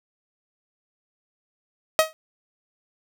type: tone with exponential decay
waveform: sawtooth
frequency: 633 Hz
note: D#5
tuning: 30 cents sharp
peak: -7 dBFS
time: 1.99-2.13 s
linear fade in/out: 0 ms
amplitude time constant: 29 ms
effects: none